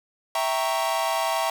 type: chord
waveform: 45% pulse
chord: E diminished seventh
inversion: none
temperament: equal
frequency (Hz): 659.3 / 784 / 932.3 / 1108.7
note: E5 / G5 / Bb5 / Db6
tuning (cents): 0 / 0 / 0 / 0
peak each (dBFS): -27 / -29 / -28 / -30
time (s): 0.35-1.5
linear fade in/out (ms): 2
effects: none